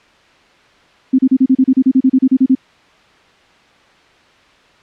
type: tone bursts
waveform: sine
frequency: 261.6 Hz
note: C4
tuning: in tune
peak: -6 dBFS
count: 16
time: 1.13-2.552 s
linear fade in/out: 10 ms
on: 57 ms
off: 34 ms
effects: white hiss -48 dBFS RMS until 4.82 s + low-pass 3000 Hz 12 dB/octave